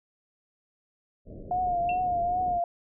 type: low-pass noise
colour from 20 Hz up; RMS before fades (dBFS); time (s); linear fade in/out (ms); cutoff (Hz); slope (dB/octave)
pink; -41; 1.25-2.61; 50; 640; 96
type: tone with vibrato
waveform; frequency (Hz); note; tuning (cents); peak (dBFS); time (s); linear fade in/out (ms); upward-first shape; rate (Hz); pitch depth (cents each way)
sine; 713; F5; +36; -24; 1.51-2.64; 2; triangle; 2.5; 61
type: tone with exponential decay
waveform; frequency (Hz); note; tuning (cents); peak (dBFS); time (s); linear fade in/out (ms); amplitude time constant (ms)
sine; 2705; E7; +44; -30; 1.89-2.07; 2; 37
effects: none